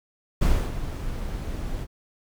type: noise with ADSR envelope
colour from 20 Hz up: brown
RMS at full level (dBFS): -18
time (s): 0.41-1.87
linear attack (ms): 13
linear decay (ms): 290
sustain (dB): -12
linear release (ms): 48
effects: none